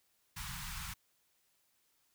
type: band-stop noise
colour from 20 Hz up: pink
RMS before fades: -43 dBFS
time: 0.36-0.94 s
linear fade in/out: 10 ms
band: 180 to 890 Hz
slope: 48 dB/octave
effects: white hiss -75 dBFS RMS until 2.14 s